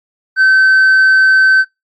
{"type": "tone with tanh clipping", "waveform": "sine", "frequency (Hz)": 1538, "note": "G6", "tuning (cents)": -33, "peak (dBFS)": -6, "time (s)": [0.36, 1.65], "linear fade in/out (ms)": 50, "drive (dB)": 2, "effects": ["noise-tail reverb RT60 0.2 s tail -24 dB re dry", "AAC 48 kbps"]}